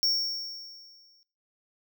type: tone with exponential decay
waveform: square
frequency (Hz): 5490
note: F8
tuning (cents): -31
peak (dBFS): -22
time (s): 0.03-1.23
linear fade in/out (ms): 0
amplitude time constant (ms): 260
effects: noise-tail reverb RT60 0.4 s tail -22 dB re dry